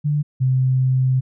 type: tone pair in turn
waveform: sine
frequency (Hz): 147.7 / 129.82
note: D3 / C3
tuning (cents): +10 / -13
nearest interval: major second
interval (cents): 223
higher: first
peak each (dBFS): -16 / -14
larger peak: second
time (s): 0.04-0.23 / 0.4-1.21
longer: second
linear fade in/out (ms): 20
effects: none